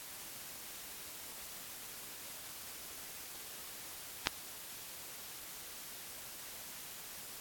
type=click; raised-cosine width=0.2 ms; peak=-10 dBFS; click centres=4.271 s; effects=white hiss -48 dBFS RMS until 7.4 s + AAC 64 kbps